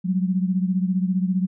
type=beating tone pair; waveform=sine; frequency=183 / 198 Hz; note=F#3 / G3; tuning=-19 / +18 cents; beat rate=15 Hz; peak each=-20 / -25 dBFS; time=0.04-1.47 s; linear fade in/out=20 ms; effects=none